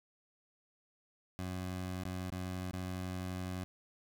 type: tone with dropouts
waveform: 20% pulse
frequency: 91.9 Hz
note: F#2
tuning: 11 cents flat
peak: -33 dBFS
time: 1.39-3.64 s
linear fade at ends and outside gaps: 0 ms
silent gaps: 2.036-2.053 / 2.302-2.321 / 2.711-2.733 s
effects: none